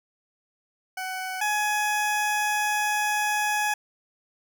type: tone pair in turn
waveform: 20% pulse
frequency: 749 / 840.3 Hz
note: F#5 / G#5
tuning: +21 / +20 cents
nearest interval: major second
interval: 199 cents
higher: second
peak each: -25 / -18 dBFS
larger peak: second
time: 0.97-1.41 / 1.41-3.74 s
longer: second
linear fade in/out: 5 ms
effects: none